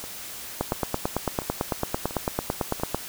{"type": "two click trains", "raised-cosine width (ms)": 1, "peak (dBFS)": [-9, -22], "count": [22, 5], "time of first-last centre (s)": [[0.61, 2.946], [0.04, 2.799]], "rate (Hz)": [8.99, 1.45], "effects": ["white hiss -38 dBFS RMS until 3.08 s"]}